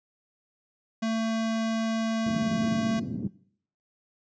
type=tone; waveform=square; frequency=224.1 Hz; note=A3; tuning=32 cents sharp; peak=-26 dBFS; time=1.02-3 s; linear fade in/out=10 ms
type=band-pass noise; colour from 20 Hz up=white; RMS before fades=-32 dBFS; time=2.26-3.28 s; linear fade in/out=5 ms; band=130 to 240 Hz; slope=24 dB/octave
effects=noise-tail reverb RT60 0.6 s tail -20 dB re dry + resampled to 16000 Hz